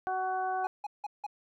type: harmonic tone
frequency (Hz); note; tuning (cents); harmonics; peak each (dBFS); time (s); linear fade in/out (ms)
374.2; F#4; +20; 1 / 2 / 3 / 4; -40 / -30 / -40 / -40; 0.07-0.67; 0
type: tone bursts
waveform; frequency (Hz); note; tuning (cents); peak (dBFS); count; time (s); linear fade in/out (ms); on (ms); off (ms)
triangle; 830.6; G#5; 0; -31; 4; 0.64-1.266; 5; 29; 170
effects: none